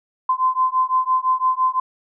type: beating tone pair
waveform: sine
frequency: 1028 / 1033.9 Hz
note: C6 / C6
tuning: -31 / -21 cents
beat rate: 5.9 Hz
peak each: -19 dBFS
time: 0.29-1.8 s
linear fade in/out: 5 ms
effects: none